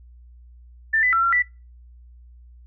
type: tone with pitch steps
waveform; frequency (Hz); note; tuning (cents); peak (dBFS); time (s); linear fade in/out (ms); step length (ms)
sine; 1781 / 1998 / 1348 / 1369 / 1968; A6 / B6 / E6 / F6 / B6; +21 / +20 / +38 / -35 / -7; -16; 0.93-1.425; 10; 99
effects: noise-tail reverb RT60 0.3 s tail -22 dB re dry + added 60 Hz sine -44 dBFS peak until 2.66 s